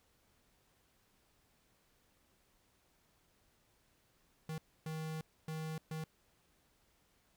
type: tone bursts at uneven times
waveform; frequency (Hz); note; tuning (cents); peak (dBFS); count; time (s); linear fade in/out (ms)
square; 158; D#3; +27; -40; 4; 4.49-4.58 / 4.86-5.21 / 5.48-5.78 / 5.91-6.04; 2
effects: pink hiss -73 dBFS RMS until 7.36 s